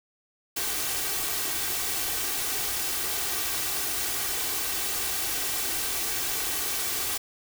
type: noise with comb filter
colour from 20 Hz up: white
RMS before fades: -29 dBFS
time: 0.56-7.18 s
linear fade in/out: 10 ms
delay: 2.6 ms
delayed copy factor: +0.55
effects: none